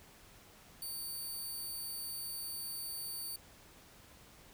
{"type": "tone", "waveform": "5% pulse", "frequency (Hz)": 4575, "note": "D8", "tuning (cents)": -46, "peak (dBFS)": -33, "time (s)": [0.82, 3.36], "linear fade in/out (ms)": 2, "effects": ["pink hiss -59 dBFS RMS until 4.53 s"]}